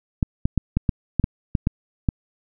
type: clicks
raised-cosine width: 5 ms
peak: -6 dBFS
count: 10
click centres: 0.228 / 0.455 / 0.577 / 0.77 / 0.892 / 1.197 / 1.241 / 1.552 / 1.671 / 2.088 s
effects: none